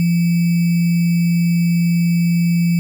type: tone with sample-and-hold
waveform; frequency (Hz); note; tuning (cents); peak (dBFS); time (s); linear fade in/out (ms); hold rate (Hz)
sine; 171; F3; -36; -12; 0-2.79; 0; 2450
effects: none